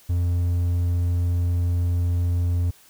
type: tone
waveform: triangle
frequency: 87.31 Hz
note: F2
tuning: in tune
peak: -17 dBFS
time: 0.09-2.71 s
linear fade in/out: 10 ms
effects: white hiss -53 dBFS RMS until 2.89 s